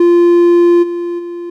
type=tone with level steps; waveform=triangle; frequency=346.5 Hz; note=F4; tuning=14 cents flat; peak=-3 / -14 / -19 dBFS; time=0-1.5 s; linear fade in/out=5 ms; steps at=0.82 / 1.18 s; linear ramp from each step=20 ms; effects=none